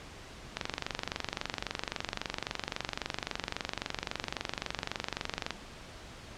click train, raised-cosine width 0.2 ms, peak -14 dBFS, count 118, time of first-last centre 0.57-5.507 s, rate 23.7 Hz, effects pink hiss -48 dBFS RMS until 6.37 s + low-pass 6000 Hz 12 dB/octave

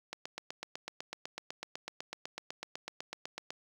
click train, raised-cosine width 0.2 ms, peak -22 dBFS, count 28, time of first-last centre 0.13-3.505 s, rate 8 Hz, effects high-pass 80 Hz 12 dB/octave + 8-bit

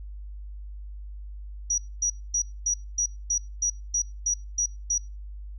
sine tone bursts, 5800 Hz, F#8, 35 cents flat, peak -21 dBFS, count 11, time 1.7-4.98 s, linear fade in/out 5 ms, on 80 ms, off 240 ms, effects noise-tail reverb RT60 0.3 s tail -26 dB re dry + added 50 Hz sine -36 dBFS peak until 5.58 s

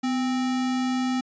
sine tone with sample-and-hold, 253.1 Hz, B3, 43 cents sharp, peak -22 dBFS, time 0.03-1.21 s, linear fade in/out 10 ms, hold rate 1050 Hz, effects resampled to 16000 Hz

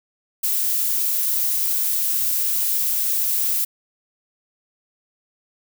violet noise, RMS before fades -21 dBFS, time 0.43-3.65 s, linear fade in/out 10 ms, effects none

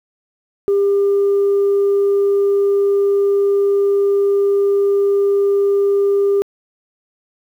sine tone, 399.8 Hz, G4, 34 cents sharp, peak -10 dBFS, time 0.68-6.42 s, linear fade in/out 0 ms, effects tanh soft clip ceiling -9 dBFS + 8-bit

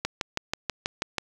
click train, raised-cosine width 0.2 ms, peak -9 dBFS, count 8, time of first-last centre 0.05-1.183 s, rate 6.18 Hz, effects 8-bit

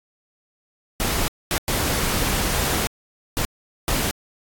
pink noise bursts at uneven times, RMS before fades -22 dBFS, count 5, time 1-1.28 / 1.51-1.58 / 1.68-2.87 / 3.37-3.45 / 3.88-4.11 s, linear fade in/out 0 ms, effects AAC 64 kbps

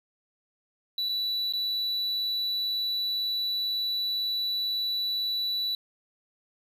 triangle tone with dropouts, 3951 Hz, B7, in tune, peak -25 dBFS, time 0.98-5.75 s, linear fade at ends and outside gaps 2 ms, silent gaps 1.088-1.092 / 1.525-1.535 s, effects none

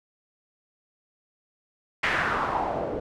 white noise with low-pass filter sweep, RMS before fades -27 dBFS, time 2.03-3 s, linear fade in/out 5 ms, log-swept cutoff 2100 to 480 Hz, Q 2.8, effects none

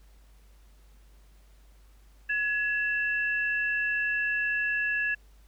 sine tone pair together, 1687 / 2678 Hz, G#6 / E7, +27 / +27 cents, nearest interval minor sixth, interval 800 cents, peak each -26 / -32 dBFS, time 2.29-5.15 s, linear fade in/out 10 ms, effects added 50 Hz sine -53 dBFS peak until 5.47 s + pink hiss -65 dBFS RMS until 5.47 s

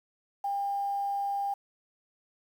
sine tone with quantisation, 800 Hz, G5, 35 cents sharp, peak -28 dBFS, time 0.44-1.54 s, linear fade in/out 5 ms, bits 9, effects none

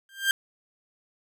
30% pulse tone with exponential growth, 1586 Hz, G6, 20 cents sharp, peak -14 dBFS, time 0.09-0.31 s, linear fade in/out 1 ms, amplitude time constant 47 ms, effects none

